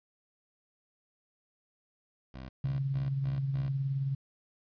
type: tone bursts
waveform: 15% pulse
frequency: 64.9 Hz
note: C2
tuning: 13 cents flat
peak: -36 dBFS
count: 5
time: 2.34-3.69 s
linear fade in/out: 5 ms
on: 150 ms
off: 150 ms
type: tone with tremolo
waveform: sine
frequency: 136.5 Hz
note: C#3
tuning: 26 cents flat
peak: -27 dBFS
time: 2.64-4.15 s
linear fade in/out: 5 ms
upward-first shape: sine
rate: 19 Hz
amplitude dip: 40%
effects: resampled to 11025 Hz + 11-bit